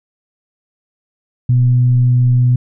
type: tone with frequency modulation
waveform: sine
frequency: 123.47 Hz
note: B2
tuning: in tune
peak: -8 dBFS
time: 1.49-2.56 s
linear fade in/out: 5 ms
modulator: 125 Hz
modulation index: 0.2
effects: none